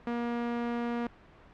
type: tone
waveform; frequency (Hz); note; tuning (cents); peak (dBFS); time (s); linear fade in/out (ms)
sawtooth; 237.4; A#3; +32; -26; 0.07-1.07; 2
effects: pink hiss -55 dBFS RMS until 1.53 s + low-pass 2000 Hz 12 dB/octave